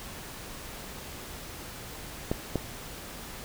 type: clicks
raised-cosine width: 2 ms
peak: -13 dBFS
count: 2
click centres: 2.315 / 2.557 s
effects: pink hiss -42 dBFS RMS until 3.44 s